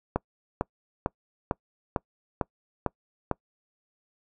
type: click train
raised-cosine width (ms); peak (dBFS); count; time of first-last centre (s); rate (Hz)
1; -10; 8; 0.16-3.313; 2.22
effects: noise-tail reverb RT60 0.1 s tail -26 dB re dry